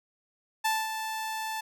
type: tone with ADSR envelope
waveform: sawtooth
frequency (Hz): 879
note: A5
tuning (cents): -2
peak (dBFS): -20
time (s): 0.64-1.61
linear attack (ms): 14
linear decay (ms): 220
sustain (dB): -8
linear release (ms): 9
effects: none